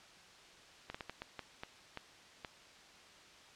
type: slowing click train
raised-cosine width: 0.3 ms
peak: -26 dBFS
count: 9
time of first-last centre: 0.9-2.448 s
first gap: 45 ms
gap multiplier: 1.4
effects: white hiss -58 dBFS RMS until 3.55 s + low-pass 5000 Hz 12 dB/octave